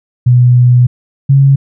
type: tone pair in turn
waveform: sine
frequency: 123.47 / 137.44 Hz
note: B2 / C#3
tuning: 0 / -14 cents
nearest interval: major second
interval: 186 cents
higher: second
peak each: -3 dBFS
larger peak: neither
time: 0.26-0.87 / 1.29-1.56 s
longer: first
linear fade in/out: 10 ms
effects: none